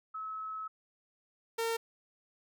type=tone pair in turn; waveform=sine / sawtooth; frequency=1292 / 456.8 Hz; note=E6 / A#4; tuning=-35 / -35 cents; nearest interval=octave + tritone; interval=1800 cents; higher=first; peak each=-37 / -27 dBFS; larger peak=second; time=0.14-0.68 / 1.58-1.77 s; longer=first; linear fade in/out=10 ms; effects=none